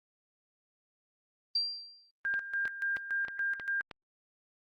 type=tone with exponential decay; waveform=sine; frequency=4724 Hz; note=D8; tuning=9 cents sharp; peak=-25 dBFS; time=1.55-2.11 s; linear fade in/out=5 ms; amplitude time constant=120 ms
type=tone with tremolo; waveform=sine; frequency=1600 Hz; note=G6; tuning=35 cents sharp; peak=-29 dBFS; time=2.25-3.81 s; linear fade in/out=0 ms; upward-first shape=square; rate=3.5 Hz; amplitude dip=70%
type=click train; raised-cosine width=0.3 ms; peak=-26 dBFS; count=6; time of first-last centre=2.34-3.912 s; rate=3.18 Hz
effects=Opus 24 kbps